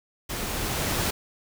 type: noise with level ramp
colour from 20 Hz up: pink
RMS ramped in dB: -32 to -25 dBFS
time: 0.29-1.11 s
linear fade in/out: 10 ms
effects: none